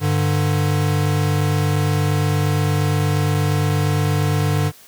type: tone pair together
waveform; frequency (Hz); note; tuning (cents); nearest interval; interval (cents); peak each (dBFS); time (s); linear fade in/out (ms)
square; 100 / 148.58; G2 / D3; +35 / +20; perfect fifth; 685; -20 / -19; 0-4.72; 50
effects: white hiss -46 dBFS RMS until 4.87 s